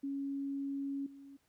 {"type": "tone with level steps", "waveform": "sine", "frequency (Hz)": 277.2, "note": "C#4", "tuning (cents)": 0, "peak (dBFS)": [-35, -50], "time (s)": [0.03, 1.37], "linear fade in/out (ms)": 10, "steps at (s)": 1.06, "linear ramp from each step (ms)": 5, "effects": ["pink hiss -75 dBFS RMS until 1.48 s", "high-pass 60 Hz 12 dB/octave"]}